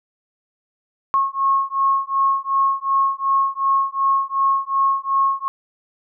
sine beating tone pair, 1088 / 1090.7 Hz, C#6 / C#6, -33 / -28 cents, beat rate 2.7 Hz, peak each -19 dBFS, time 1.14-5.48 s, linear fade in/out 0 ms, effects none

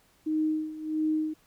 sine tone with tremolo, 311.1 Hz, D#4, in tune, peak -23 dBFS, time 0.26-1.34 s, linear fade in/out 10 ms, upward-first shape sine, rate 1.5 Hz, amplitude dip 80%, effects pink hiss -64 dBFS RMS until 1.46 s

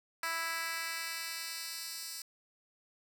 10% pulse tone with high-pass filter sweep, 329.6 Hz, E4, in tune, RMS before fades -39 dBFS, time 0.23-2.22 s, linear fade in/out 2 ms, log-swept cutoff 1300 to 5600 Hz, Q 0.97, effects none

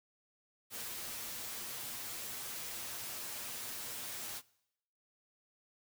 white noise with comb filter, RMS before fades -43 dBFS, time 0.7-4.42 s, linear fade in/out 50 ms, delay 8.5 ms, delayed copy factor +0.65, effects noise-tail reverb RT60 0.8 s tail -22 dB re dry

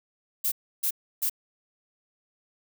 violet noise bursts, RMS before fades -26 dBFS, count 3, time 0.44-1.297 s, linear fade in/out 10 ms, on 79 ms, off 310 ms, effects none

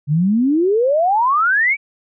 sine exponential sweep, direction up, 139.3 to 2349 Hz, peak -12 dBFS, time 0.07-1.77 s, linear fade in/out 50 ms, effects none

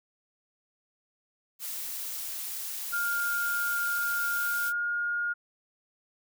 blue noise, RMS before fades -36 dBFS, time 1.59-4.73 s, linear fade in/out 50 ms
sine tone with pitch glide, 1410 to 1424.7 Hz, F6 to F6, +16 to +34 cents, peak -27 dBFS, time 2.92-5.34 s, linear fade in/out 20 ms, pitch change +18 cents, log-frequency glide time 4.32-4.8 s
effects none

